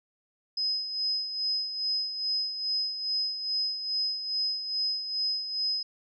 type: tone with tremolo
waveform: sine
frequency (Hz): 5060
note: D#8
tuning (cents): +28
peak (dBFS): -25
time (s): 0.57-5.83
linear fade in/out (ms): 5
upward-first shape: sine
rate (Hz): 2.4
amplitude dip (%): 60
effects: none